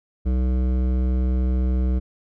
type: tone with hard clipping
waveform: triangle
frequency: 63.2 Hz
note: B1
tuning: 41 cents sharp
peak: -20 dBFS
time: 0.25-2 s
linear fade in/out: 20 ms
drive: 17 dB
effects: none